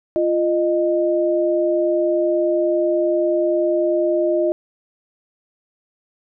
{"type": "tone pair together", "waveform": "sine", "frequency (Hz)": [346.3, 616.1], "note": ["F4", "D#5"], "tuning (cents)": [-15, -17], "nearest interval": "minor seventh", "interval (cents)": 998, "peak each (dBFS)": -18, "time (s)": [0.16, 4.52], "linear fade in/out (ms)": 0, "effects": []}